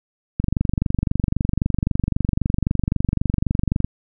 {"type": "click train", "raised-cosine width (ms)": 5, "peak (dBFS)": -6, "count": 83, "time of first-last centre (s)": [0.4, 3.845], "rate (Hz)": 23.8, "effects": []}